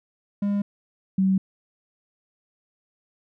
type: tone pair in turn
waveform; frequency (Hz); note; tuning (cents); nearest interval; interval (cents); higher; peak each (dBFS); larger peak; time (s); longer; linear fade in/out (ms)
triangle / sine; 202.5 / 190.75; G#3 / G3; -43 / -47; minor second; 104; first; -19 / -17; second; 0.42-0.62 / 1.18-1.38; neither; 5
effects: none